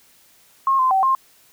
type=tone with pitch steps; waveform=sine; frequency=1077 / 1035 / 768 / 1061 Hz; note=C6 / C6 / G5 / C6; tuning=+50 / -19 / -36 / +24 cents; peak=-14 dBFS; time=0.67-1.15 s; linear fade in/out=2 ms; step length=120 ms; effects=white hiss -54 dBFS RMS until 1.52 s